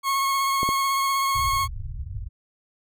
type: tone with vibrato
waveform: 40% pulse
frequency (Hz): 1093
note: C#6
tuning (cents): -25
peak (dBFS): -20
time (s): 0.03-1.68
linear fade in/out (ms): 50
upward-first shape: triangle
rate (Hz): 16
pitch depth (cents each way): 22
type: clicks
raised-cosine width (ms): 2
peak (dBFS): -15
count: 2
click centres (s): 0.631 / 0.69
type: low-pass noise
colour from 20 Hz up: pink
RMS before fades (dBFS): -32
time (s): 1.34-2.29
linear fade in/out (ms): 20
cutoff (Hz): 120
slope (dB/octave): 48
effects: none